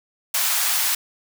white high-pass noise, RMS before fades -21 dBFS, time 0.34-0.95 s, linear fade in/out 5 ms, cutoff 720 Hz, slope 24 dB/octave, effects none

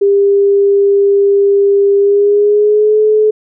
sine tone with pitch glide, 400 to 428.7 Hz, G4 to A4, +35 to -45 cents, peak -6 dBFS, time 0.01-3.31 s, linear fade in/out 10 ms, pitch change +120 cents, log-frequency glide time 1.98-2.99 s, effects none

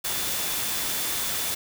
sine tone in noise, 3500 Hz, A7, 10 cents flat, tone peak -38 dBFS, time 0.04-1.55 s, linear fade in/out 10 ms, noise white, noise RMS -28 dBFS, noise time 0.04-1.55 s, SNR -13 dB, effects none

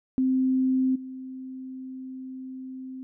sine tone with level steps, 260.2 Hz, C4, 9 cents flat, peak -20 / -35 dBFS, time 0.18-3.03 s, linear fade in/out 0 ms, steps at 0.95 s, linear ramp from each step 10 ms, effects none

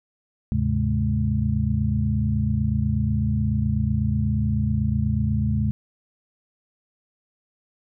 sine tone cluster, 77.3 / 105 / 133.6 / 211.3 Hz, D#2 / G#2 / C3 / G#3, -11 / +19 / +36 / +30 cents, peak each -25 dBFS, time 0.52-5.71 s, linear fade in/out 0 ms, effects none

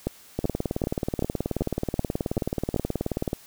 two click trains, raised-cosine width 2 ms, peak -11 / -12 dBFS, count 8 / 56, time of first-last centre 0.07-2.762 / 0.39-3.331 s, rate 2.6 / 18.7 Hz, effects white hiss -51 dBFS RMS until 3.46 s

